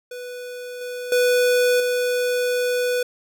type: tone with level steps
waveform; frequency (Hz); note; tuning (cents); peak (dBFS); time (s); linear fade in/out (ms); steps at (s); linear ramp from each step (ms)
square; 493.9; B4; 0; -32 / -29 / -16 / -20; 0.11-3.03; 5; 0.81 / 1.12 / 1.8; 2
effects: none